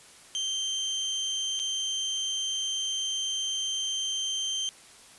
30% pulse tone with dropouts, 3136 Hz, G7, in tune, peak -25 dBFS, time 0.35-4.69 s, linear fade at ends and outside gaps 0 ms, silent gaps 1.592-1.598 s, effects white hiss -52 dBFS RMS until 5.18 s + resampled to 24000 Hz

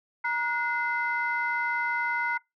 sine tone cluster, 946 / 1455 / 2059 Hz, A#5 / F#6 / C7, +25 / -29 / -28 cents, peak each -29 dBFS, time 0.24-2.38 s, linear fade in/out 10 ms, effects noise-tail reverb RT60 0.2 s tail -25 dB re dry + tanh soft clip ceiling -17 dBFS

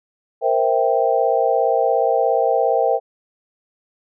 sine chord, C dominant seventh, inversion third, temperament equal, 466.2 / 523.3 / 659.3 / 784 Hz, Bb4 / C5 / E5 / G5, 0 / 0 / 0 / 0 cents, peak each -20 dBFS, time 0.41-3 s, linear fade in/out 50 ms, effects none

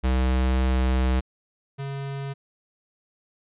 square tone pair in turn, 64.2 / 138.17 Hz, C2 / C#3, -32 / -5 cents, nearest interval octave + minor second, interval 1327 cents, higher second, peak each -20 / -30 dBFS, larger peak first, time 0.03-1.21 / 1.78-2.34 s, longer first, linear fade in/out 20 ms, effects resampled to 8000 Hz

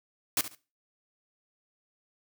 white noise with echo, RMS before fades -26 dBFS, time 0.37-0.41 s, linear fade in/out 2 ms, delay 70 ms, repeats 2, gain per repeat -13 dB, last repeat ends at 0.55 s, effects noise-tail reverb RT60 0.3 s tail -17 dB re dry + high-pass 100 Hz 12 dB/octave

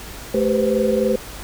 sine tone cluster, 216.6 / 391.1 / 495.6 / 519 Hz, A3 / G4 / B4 / C5, -27 / -4 / +6 / -14 cents, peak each -21 dBFS, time 0.34-1.16 s, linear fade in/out 5 ms, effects added 50 Hz sine -39 dBFS peak until 1.43 s + pink hiss -36 dBFS RMS until 1.43 s

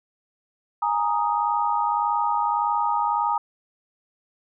sine chord, Ab suspended second, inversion none, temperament equal, 830.6 / 932.3 / 1244.5 Hz, Ab5 / Bb5 / Eb6, 0 / 0 / 0 cents, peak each -25 / -23 / -26 dBFS, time 0.82-3.38 s, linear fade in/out 5 ms, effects none

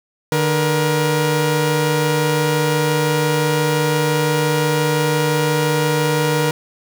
sawtooth tone pair together, 150 / 475.8 Hz, D3 / A#4, +37 / +35 cents, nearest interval octave + minor sixth, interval 1998 cents, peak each -14 dBFS, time 0.32-6.51 s, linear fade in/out 2 ms, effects none

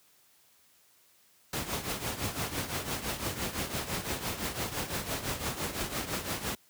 pink noise with tremolo, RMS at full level -31 dBFS, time 1.53-6.55 s, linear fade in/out 2 ms, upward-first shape triangle, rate 5.9 Hz, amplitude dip 75%, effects white hiss -64 dBFS RMS until 6.69 s + high-pass 60 Hz 12 dB/octave

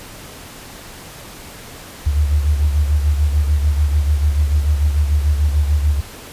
sine beating tone pair, 73 / 79.8 Hz, D2 / D#2, -10 / +44 cents, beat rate 6.8 Hz, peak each -13 / -21 dBFS, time 2.06-6.01 s, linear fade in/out 10 ms, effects pink hiss -36 dBFS RMS until 6.32 s + resampled to 32000 Hz

